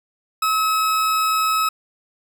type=tone; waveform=40% pulse; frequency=1286 Hz; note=E6; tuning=43 cents flat; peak=-16 dBFS; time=0.42-1.69 s; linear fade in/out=5 ms; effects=none